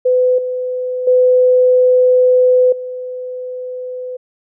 sine tone with level steps, 504 Hz, B4, 35 cents sharp, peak -9 / -17 / -7 / -22 dBFS, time 0.05-4.17 s, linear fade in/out 10 ms, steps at 0.38 / 1.07 / 2.72 s, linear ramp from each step 5 ms, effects none

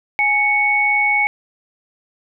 sine tone pair together, 831 / 2219 Hz, G#5 / C#7, +1 / +1 cents, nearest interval octave + perfect fourth, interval 1700 cents, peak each -20 / -14 dBFS, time 0.19-1.27 s, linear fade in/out 0 ms, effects none

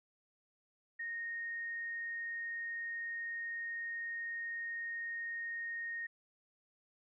sine tone, 1856 Hz, A#6, 8 cents flat, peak -38 dBFS, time 0.99-6.07 s, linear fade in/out 10 ms, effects none

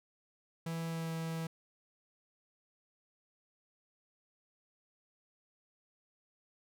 45% pulse tone with pitch glide, 164.81 to 163.29 Hz, E3 to E3, 0 to -16 cents, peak -36 dBFS, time 0.66-1.47 s, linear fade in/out 5 ms, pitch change -16 cents, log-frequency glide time 0.88-1.1 s, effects none

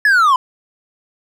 triangle linear sweep, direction down, 1741 to 987.8 Hz, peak -7 dBFS, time 0.05-0.36 s, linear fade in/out 2 ms, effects none

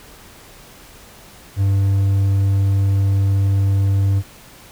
triangle tone, 98.2 Hz, G2, 4 cents sharp, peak -11 dBFS, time 1.56-4.23 s, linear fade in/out 50 ms, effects pink hiss -43 dBFS RMS until 4.71 s

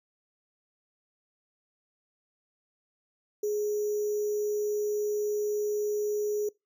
sine tone with sample-and-hold, 418.2 Hz, G#4, 12 cents sharp, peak -26 dBFS, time 3.43-6.49 s, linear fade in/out 5 ms, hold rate 6300 Hz, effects noise-tail reverb RT60 0.2 s tail -23 dB re dry

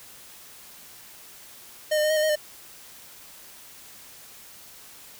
square tone with pitch steps, 614 / 605 / 613 / 626 / 610 / 624 / 604 Hz, D#5 / D#5 / D#5 / D#5 / D#5 / D#5 / D5, -23 / -49 / -26 / +10 / -34 / +5 / +48 cents, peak -21 dBFS, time 1.91-2.358 s, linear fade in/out 10 ms, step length 64 ms, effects white hiss -47 dBFS RMS until 5.19 s

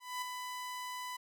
sawtooth tone with ADSR envelope, 998 Hz, B5, 18 cents sharp, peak -31 dBFS, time 0-1.17 s, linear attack 220 ms, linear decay 5 ms, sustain -5 dB, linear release 11 ms, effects none

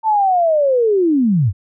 sine linear sweep, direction down, 898 to 82.3 Hz, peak -11 dBFS, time 0.03-1.53 s, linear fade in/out 50 ms, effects none

